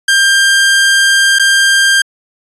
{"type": "tone with dropouts", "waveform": "sawtooth", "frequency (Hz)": 1592, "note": "G6", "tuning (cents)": 26, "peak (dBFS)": -3, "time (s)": [0.08, 2.02], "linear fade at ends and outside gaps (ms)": 5, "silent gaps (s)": [1.387, 1.395], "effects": ["resampled to 24000 Hz"]}